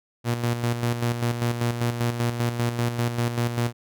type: tone with tremolo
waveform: sawtooth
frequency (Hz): 119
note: A#2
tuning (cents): +36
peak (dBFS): -17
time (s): 0.24-3.73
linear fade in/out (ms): 50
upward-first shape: square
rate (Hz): 5.1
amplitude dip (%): 55
effects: none